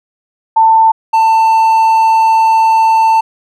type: tone pair in turn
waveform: sine / triangle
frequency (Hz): 892 / 892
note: A5 / A5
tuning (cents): +23 / +23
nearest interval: unison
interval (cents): 0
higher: neither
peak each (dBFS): -4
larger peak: neither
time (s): 0.56-0.92 / 1.13-3.21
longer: second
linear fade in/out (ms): 10
effects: none